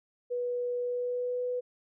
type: tone with pitch glide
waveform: sine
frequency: 489 to 495.5 Hz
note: B4 to B4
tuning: -17 to +6 cents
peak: -29 dBFS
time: 0.3-1.61 s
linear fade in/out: 20 ms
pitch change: +23 cents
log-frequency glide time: 0.79-1.43 s
effects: none